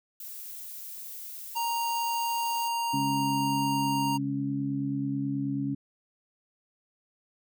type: noise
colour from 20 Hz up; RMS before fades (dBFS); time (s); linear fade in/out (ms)
violet; -41; 0.2-2.68; 2
type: tone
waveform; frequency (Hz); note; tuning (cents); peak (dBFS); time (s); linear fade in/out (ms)
square; 933; A#5; +1; -28; 1.55-4.18; 20
type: harmonic tone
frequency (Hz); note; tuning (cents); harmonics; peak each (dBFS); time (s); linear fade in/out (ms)
69.3; C#2; 0; 2 / 3 / 4; -33 / -37 / -29; 2.93-5.75; 10
effects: none